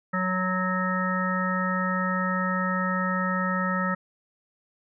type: harmonic tone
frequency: 185 Hz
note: F#3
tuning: in tune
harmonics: 1 / 3 / 5 / 7 / 9 / 10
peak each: -27 / -33 / -36 / -28 / -39 / -31 dBFS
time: 0.13-3.95 s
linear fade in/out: 10 ms
effects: none